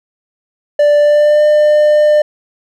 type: tone with pitch glide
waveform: triangle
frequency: 587.3 to 600.3 Hz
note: D5 to D5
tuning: 0 to +38 cents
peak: -4 dBFS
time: 0.79-2.22 s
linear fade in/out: 5 ms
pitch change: +38 cents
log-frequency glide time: 0.98-1.44 s
effects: none